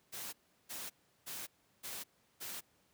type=noise bursts; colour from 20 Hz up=white; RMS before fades=-44 dBFS; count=5; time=0.12-2.61 s; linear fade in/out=20 ms; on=210 ms; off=360 ms; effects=pink hiss -72 dBFS RMS until 2.93 s + high-pass 100 Hz 12 dB/octave